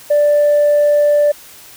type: tone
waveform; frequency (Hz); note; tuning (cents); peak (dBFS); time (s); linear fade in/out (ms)
sine; 587.3; D5; 0; -7; 0.1-1.32; 10
effects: tanh soft clip ceiling -6 dBFS + white hiss -39 dBFS RMS until 1.76 s